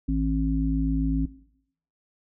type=harmonic tone; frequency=53.8 Hz; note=A1; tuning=38 cents flat; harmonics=1 / 3 / 5; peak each=-25 / -30 / -25 dBFS; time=0.08-1.26 s; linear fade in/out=10 ms; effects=noise-tail reverb RT60 0.7 s tail -18 dB re dry